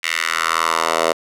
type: tone with high-pass filter sweep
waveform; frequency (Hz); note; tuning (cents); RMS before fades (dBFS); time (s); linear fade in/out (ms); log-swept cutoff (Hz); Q
10% pulse; 81.9; E2; -11; -19; 0.03-1.13; 10; 2200 to 600; 2.4
effects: low-pass 11000 Hz 12 dB/octave